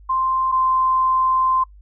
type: tone pair in turn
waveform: sine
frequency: 1046.5 / 1040.7 Hz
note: C6 / C6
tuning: 0 / -10 cents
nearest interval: unison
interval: 10 cents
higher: first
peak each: -17 / -15 dBFS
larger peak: second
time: 0.09-0.52 / 0.52-1.64 s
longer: second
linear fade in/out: 10 ms
effects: noise-tail reverb RT60 0.1 s tail -23 dB re dry + added 50 Hz sine -42 dBFS peak until 1.81 s

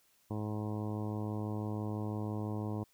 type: harmonic tone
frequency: 106 Hz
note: G#2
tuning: 36 cents sharp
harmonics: 1 / 2 / 3 / 4 / 5 / 6 / 7 / 8 / 9 / 10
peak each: -37 / -40 / -42 / -46 / -49 / -52 / -51 / -54 / -51 / -55 dBFS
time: 0.3-2.84 s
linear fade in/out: 10 ms
effects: white hiss -70 dBFS RMS until 2.93 s

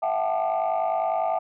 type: tone cluster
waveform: sine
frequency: 656 / 716 / 766 / 868 / 1200 Hz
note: E5 / F5 / G5 / A5 / D6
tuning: -9 / +43 / -40 / -24 / +37 cents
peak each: -25 / -28 / -26 / -29 / -34 dBFS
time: 0.02-1.39 s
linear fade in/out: 10 ms
effects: tanh soft clip ceiling -16 dBFS

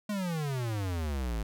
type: exponential sweep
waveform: square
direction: down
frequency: 213.6 to 51.91 Hz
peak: -31 dBFS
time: 0.09-1.43 s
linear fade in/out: 5 ms
effects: none

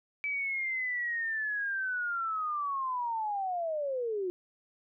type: linear sweep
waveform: sine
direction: down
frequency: 2308 to 351.3 Hz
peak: -30 dBFS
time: 0.24-4.3 s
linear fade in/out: 0 ms
effects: none

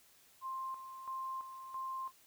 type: tone with tremolo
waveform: sine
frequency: 1053 Hz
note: C6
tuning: 11 cents sharp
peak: -38 dBFS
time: 0.41-2.12 s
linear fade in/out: 50 ms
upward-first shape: square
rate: 1.5 Hz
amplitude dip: 60%
effects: white hiss -65 dBFS RMS until 2.26 s

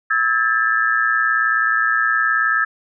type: tone cluster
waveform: sine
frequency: 1302 / 1630 / 1749 Hz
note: E6 / G#6 / A6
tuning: -22 / -33 / -11 cents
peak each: -19 dBFS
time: 0.1-2.65 s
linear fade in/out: 10 ms
effects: none

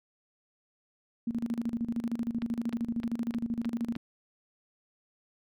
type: tone with tremolo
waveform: sine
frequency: 233.1 Hz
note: A#3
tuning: in tune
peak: -27 dBFS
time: 1.27-3.97 s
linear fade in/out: 5 ms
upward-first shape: square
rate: 13 Hz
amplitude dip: 80%
type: click train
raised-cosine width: 0.3 ms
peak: -25 dBFS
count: 6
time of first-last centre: 2.42-3.954 s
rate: 3.26 Hz
effects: none

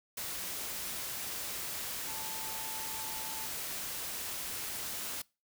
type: tone in noise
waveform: sine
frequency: 880 Hz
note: A5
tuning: in tune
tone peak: -46 dBFS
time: 2.07-3.46 s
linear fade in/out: 5 ms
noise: white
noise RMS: -39 dBFS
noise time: 0.17-5.22 s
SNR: -10 dB
effects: noise-tail reverb RT60 0.3 s tail -24 dB re dry

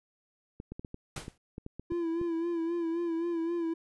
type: clicks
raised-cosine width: 3 ms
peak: -27 dBFS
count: 12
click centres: 0.601 / 0.72 / 0.795 / 0.848 / 0.944 / 1.178 / 1.281 / 1.581 / 1.664 / 1.796 / 1.92 / 2.214 s
type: noise with exponential decay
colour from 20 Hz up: pink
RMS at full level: -35 dBFS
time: 1.16-1.38 s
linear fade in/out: 5 ms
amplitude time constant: 47 ms
type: tone with vibrato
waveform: triangle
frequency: 336.4 Hz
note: E4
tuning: 35 cents sharp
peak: -27 dBFS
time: 1.9-3.74 s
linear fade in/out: 10 ms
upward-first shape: sine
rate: 3.8 Hz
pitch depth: 50 cents each way
effects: resampled to 24000 Hz

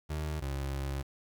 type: tone pair in turn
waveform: 30% pulse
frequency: 76.5 / 68.5 Hz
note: D#2 / C#2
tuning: -29 / -20 cents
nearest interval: major second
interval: 191 cents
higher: first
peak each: -30 / -30 dBFS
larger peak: neither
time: 0.09-0.41 / 0.41-1.03 s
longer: second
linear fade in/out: 20 ms
effects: 10-bit

